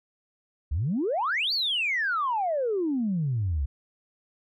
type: exponential two-way sweep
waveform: sine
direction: up then down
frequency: 64.2 to 4699 to 64.2 Hz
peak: -23 dBFS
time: 0.71-3.66 s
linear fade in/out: 10 ms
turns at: 1.53 s
effects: tanh soft clip ceiling -19 dBFS